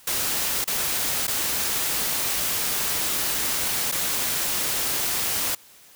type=noise with dropouts; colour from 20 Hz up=white; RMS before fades=-25 dBFS; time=0.07-5.55 s; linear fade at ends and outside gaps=5 ms; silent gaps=0.643-0.675 / 1.27-1.278 / 3.916-3.922 s; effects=white hiss -51 dBFS RMS until 5.95 s